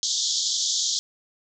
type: band-pass noise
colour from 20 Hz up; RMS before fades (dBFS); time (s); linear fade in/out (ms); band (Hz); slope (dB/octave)
white; -25; 0.03-0.99; 0; 3300 to 7100; 96
effects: none